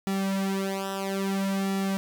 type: tone with flanger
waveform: sawtooth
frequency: 194.4 Hz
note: G3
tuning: 14 cents flat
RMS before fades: -28 dBFS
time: 0.07-1.97 s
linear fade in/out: 0 ms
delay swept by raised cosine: 1.9 to 4.7 ms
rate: 0.6 Hz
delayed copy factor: -0.9
effects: none